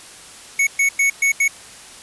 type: tone bursts at uneven times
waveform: square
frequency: 2217 Hz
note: C#7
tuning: in tune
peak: -14 dBFS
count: 5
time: 0.59-0.67 / 0.79-0.89 / 0.99-1.1 / 1.22-1.32 / 1.4-1.48 s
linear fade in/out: 5 ms
effects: white hiss -40 dBFS RMS until 2.02 s + resampled to 24000 Hz